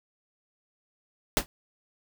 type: noise with exponential decay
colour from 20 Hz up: pink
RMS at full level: -18 dBFS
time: 1.37-1.46 s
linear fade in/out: 0 ms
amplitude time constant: 19 ms
effects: none